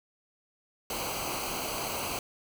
pink noise with comb filter, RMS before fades -34 dBFS, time 0.9-2.19 s, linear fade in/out 2 ms, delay 0.56 ms, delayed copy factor -0.75, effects none

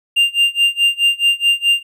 triangle tone with tremolo, 2794 Hz, F7, in tune, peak -7 dBFS, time 0.16-1.83 s, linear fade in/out 10 ms, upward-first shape sine, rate 4.7 Hz, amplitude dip 95%, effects none

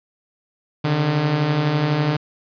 sawtooth beating tone pair, 138.59 / 150.59 Hz, C#3 / D3, 0 / +44 cents, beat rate 12 Hz, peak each -21 / -14 dBFS, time 0.84-2.17 s, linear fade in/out 10 ms, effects resampled to 11025 Hz + 7-bit

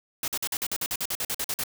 white noise bursts, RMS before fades -29 dBFS, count 15, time 0.23-1.637 s, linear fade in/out 2 ms, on 49 ms, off 48 ms, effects none

